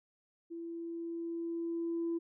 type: tone with level ramp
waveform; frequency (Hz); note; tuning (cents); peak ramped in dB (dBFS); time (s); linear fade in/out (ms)
sine; 335.5; E4; +31; -40 to -30; 0.5-2.19; 20
effects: tanh soft clip ceiling -28 dBFS